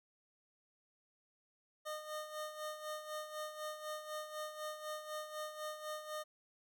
25% pulse tone with tremolo, 612 Hz, D#5, 29 cents flat, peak -36 dBFS, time 1.85-6.24 s, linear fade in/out 20 ms, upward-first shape sine, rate 4 Hz, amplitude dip 65%, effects none

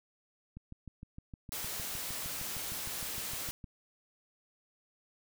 click train, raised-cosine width 5 ms, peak -33 dBFS, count 21, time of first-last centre 0.57-3.642 s, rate 6.51 Hz
white noise, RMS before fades -39 dBFS, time 1.52-3.51 s, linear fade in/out 0 ms
effects none

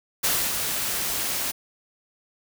white noise with ADSR envelope, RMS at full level -22 dBFS, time 0.23-1.52 s, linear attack 15 ms, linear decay 280 ms, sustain -5 dB, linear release 18 ms, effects none

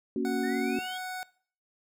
sine chord, F# major, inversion first, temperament equal, 233.1 / 277.2 / 370 Hz, A#3 / C#4 / F#4, 0 / 0 / 0 cents, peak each -31 dBFS, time 0.16-0.79 s, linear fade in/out 2 ms
25% pulse tone, 740 Hz, F#5, in tune, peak -31 dBFS, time 0.25-1.23 s, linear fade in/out 0 ms
sine exponential sweep, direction up, 1760 to 3336 Hz, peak -39 dBFS, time 0.43-0.98 s, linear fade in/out 10 ms
effects noise-tail reverb RT60 0.5 s tail -21 dB re dry

